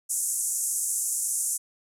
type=band-pass noise; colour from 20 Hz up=white; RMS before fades=-28 dBFS; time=0.09-1.58 s; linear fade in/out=20 ms; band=6600 to 11000 Hz; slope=48 dB/octave; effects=none